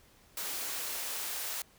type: noise with high-pass filter sweep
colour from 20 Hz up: white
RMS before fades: -37 dBFS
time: 0.37-1.62 s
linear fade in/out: 2 ms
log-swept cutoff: 280 to 530 Hz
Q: 0.75
effects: pink hiss -62 dBFS RMS until 1.78 s